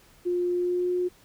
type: tone with pitch glide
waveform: sine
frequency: 354.5 to 359.2 Hz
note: F4 to F4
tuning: +26 to +49 cents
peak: -23 dBFS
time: 0.25-1.09 s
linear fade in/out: 20 ms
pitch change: +23 cents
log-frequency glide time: 0.55-0.92 s
effects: pink hiss -57 dBFS RMS until 1.24 s